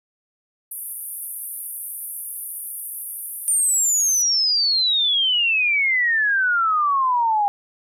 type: band-pass noise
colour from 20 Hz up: pink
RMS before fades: -32 dBFS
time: 0.71-4.22 s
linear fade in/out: 5 ms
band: 9400 to 14000 Hz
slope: 96 dB/octave
type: exponential sweep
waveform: sine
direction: down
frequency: 9200 to 801 Hz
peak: -16 dBFS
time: 3.48-7.48 s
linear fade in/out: 0 ms
effects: none